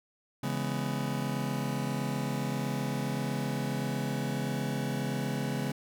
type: chord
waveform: 40% pulse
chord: C# minor seventh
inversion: none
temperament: just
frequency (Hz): 138.59 / 166.31 / 207.9 / 249.5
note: C#3 / E3 / G#3 / B3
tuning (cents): 0 / +16 / +2 / +18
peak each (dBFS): -33 / -38 / -35 / -36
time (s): 0.43-5.72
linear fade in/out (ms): 5
effects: none